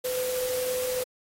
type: tone in noise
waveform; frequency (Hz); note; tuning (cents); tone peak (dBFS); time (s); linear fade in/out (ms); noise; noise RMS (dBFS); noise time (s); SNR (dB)
sine; 505; B4; +39; -27; 0.04-1.04; 10; white; -35; 0.04-1.04; +5
effects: AAC 48 kbps